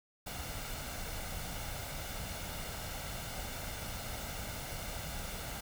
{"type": "noise with comb filter", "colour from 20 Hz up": "pink", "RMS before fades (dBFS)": -41, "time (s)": [0.26, 5.61], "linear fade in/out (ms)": 10, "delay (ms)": 1.4, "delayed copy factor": 0.5, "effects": []}